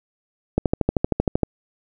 click train, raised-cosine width 2 ms, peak -4 dBFS, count 12, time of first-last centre 0.58-1.433 s, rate 12.9 Hz, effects none

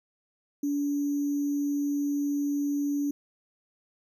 sine tone with sample-and-hold, 287.2 Hz, D4, 39 cents flat, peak -25 dBFS, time 0.63-3.11 s, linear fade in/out 5 ms, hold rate 6300 Hz, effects none

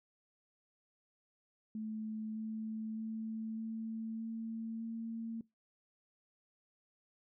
sine tone with pitch steps, 217.6 / 219.5 / 221.4 / 223.3 / 225.3 / 227.2 Hz, A3 / A3 / A3 / A3 / A3 / A#3, -19 / -4 / +11 / +26 / +41 / -44 cents, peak -38 dBFS, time 1.75-5.41 s, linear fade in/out 2 ms, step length 610 ms, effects noise-tail reverb RT60 0.2 s tail -22 dB re dry

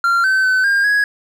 triangle tone with pitch steps, 1381 / 1536 / 1518 / 1608 / 1664 Hz, F6 / G6 / F#6 / G6 / G#6, -20 / -36 / +44 / +44 / +3 cents, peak -10 dBFS, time 0.04-1.04 s, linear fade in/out 2 ms, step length 200 ms, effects none

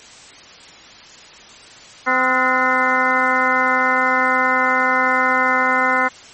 harmonic tone with a mistuned harmonic, 257.3 Hz, C4, 29 cents flat, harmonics 1 / 2 / 3 / 4 / 5 / 6 / 7 / 8, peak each -26 / -24 / -23 / -20 / -22 / -20 / -23 / -21 dBFS, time 2.06-6.09 s, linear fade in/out 20 ms, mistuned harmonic 6, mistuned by -100 cents, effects white hiss -41 dBFS RMS until 6.33 s + MP3 32 kbps

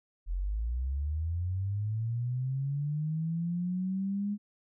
sine linear sweep, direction up, 41.2 to 207.7 Hz, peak -29 dBFS, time 0.26-4.38 s, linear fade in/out 50 ms, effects none

